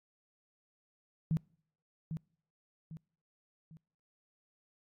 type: tone with echo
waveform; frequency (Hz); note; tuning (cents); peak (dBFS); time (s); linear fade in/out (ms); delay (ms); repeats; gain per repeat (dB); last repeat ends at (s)
sine; 160; D#3; +49; -27; 1.31-1.37; 0; 800; 3; -8; 3.77
effects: noise-tail reverb RT60 0.6 s tail -26 dB re dry + AAC 64 kbps